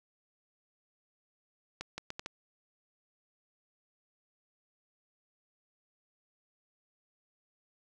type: accelerating click train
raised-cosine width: 0.2 ms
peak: -21 dBFS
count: 5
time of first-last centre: 1.81-2.261 s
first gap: 170 ms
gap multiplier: 0.73
effects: none